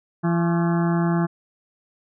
harmonic tone with a mistuned harmonic, 169.7 Hz, F3, 49 cents flat, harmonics 1 / 2 / 4 / 5 / 6 / 7 / 8 / 9 / 10, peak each -19 / -25 / -31 / -33 / -35 / -36 / -37 / -38 / -39 dBFS, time 0.23-1.27 s, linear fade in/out 20 ms, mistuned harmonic 6, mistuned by +100 cents, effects none

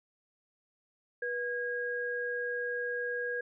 sine tone pair together, 486.4 / 1636 Hz, B4 / G#6, -26 / -26 cents, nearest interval octave + major sixth, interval 2100 cents, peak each -35 / -34 dBFS, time 1.22-3.41 s, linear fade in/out 5 ms, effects none

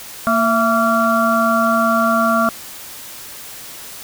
harmonic tone with a mistuned harmonic, 230 Hz, A#3, 23 cents flat, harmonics 1 / 3 / 5 / 6, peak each -18 / -18 / -18 / -18 dBFS, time 0.27-2.49 s, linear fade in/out 0 ms, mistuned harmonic 3, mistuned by -57 cents, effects white hiss -34 dBFS RMS until 4.03 s

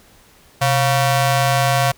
sawtooth ring-modulated tone, 415.3 Hz, G#4, in tune, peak -7 dBFS, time 0.61-1.92 s, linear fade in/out 10 ms, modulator 287 Hz, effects pink hiss -50 dBFS RMS until 1.97 s

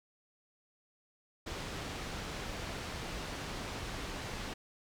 pink low-pass noise, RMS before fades -41 dBFS, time 1.46-4.54 s, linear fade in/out 10 ms, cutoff 5700 Hz, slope 12 dB/octave, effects none

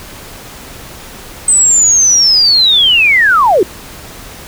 sine linear sweep, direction down, 8240 to 329.6 Hz, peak -5 dBFS, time 1.48-3.63 s, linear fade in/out 2 ms, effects pink hiss -31 dBFS RMS until 4.47 s

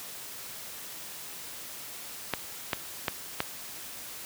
clicks, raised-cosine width 0.3 ms, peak -10 dBFS, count 4, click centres 2.337 / 2.732 / 3.082 / 3.404 s, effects white hiss -42 dBFS RMS until 4.25 s + high-pass 60 Hz 12 dB/octave

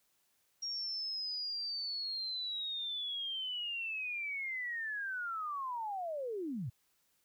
sine linear sweep, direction down, 5610 to 101.8 Hz, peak -36 dBFS, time 0.62-6.7 s, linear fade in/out 10 ms, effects white hiss -75 dBFS RMS until 7.24 s

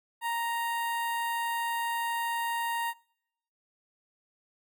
sawtooth tone with notch filter, 932.3 Hz, A#5, in tune, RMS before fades -31 dBFS, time 0.21-2.94 s, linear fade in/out 50 ms, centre 5600 Hz, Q 0.83, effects noise-tail reverb RT60 0.8 s tail -26 dB re dry

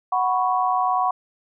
sine chord, F# suspended fourth, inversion none, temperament equal, 740 / 987.8 / 1108.7 Hz, F#5 / B5 / C#6, 0 / 0 / 0 cents, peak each -21 / -24 / -23 dBFS, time 0.12-1.11 s, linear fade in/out 5 ms, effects none

